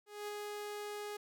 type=tone with ADSR envelope; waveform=sawtooth; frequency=415.3 Hz; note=G#4; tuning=in tune; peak=-35 dBFS; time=0.06-1.17 s; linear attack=220 ms; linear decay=17 ms; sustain=-2 dB; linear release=7 ms; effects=none